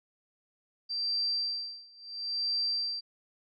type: tone with tremolo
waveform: sine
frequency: 4699 Hz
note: D8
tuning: in tune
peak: -27 dBFS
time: 0.89-3.01 s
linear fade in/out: 20 ms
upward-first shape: sine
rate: 0.73 Hz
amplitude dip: 95%
effects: none